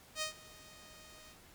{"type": "tone with ADSR envelope", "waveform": "5% pulse", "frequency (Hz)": 622.3, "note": "D#5", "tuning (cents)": 0, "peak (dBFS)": -22, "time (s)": [0.15, 1.38], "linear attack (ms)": 67, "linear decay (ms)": 110, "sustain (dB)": -22, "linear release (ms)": 83, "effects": ["pink hiss -59 dBFS RMS until 1.54 s", "MP3 96 kbps"]}